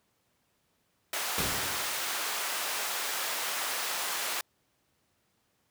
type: high-pass noise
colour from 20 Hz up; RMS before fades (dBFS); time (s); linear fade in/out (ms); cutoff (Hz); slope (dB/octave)
pink; -33; 1.13-4.41; 2; 810; 12
type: noise with exponential decay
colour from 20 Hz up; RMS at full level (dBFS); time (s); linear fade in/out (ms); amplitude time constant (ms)
pink; -28; 1.38-2.21; 1; 180
effects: pink hiss -73 dBFS RMS until 5.7 s + high-pass 80 Hz 12 dB/octave